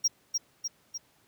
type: tone with echo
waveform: triangle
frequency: 5620 Hz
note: F8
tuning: 10 cents sharp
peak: -20 dBFS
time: 0.04-0.08 s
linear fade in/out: 10 ms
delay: 300 ms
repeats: 3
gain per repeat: -4 dB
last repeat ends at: 0.98 s
effects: pink hiss -65 dBFS RMS until 1.27 s + high-pass 100 Hz 12 dB/octave